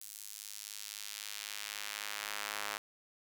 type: tone with high-pass filter sweep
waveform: sawtooth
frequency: 103.83 Hz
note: G#2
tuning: in tune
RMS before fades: -43 dBFS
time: 0.01-2.78 s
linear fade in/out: 5 ms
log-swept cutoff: 8000 to 1100 Hz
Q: 0.79
effects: none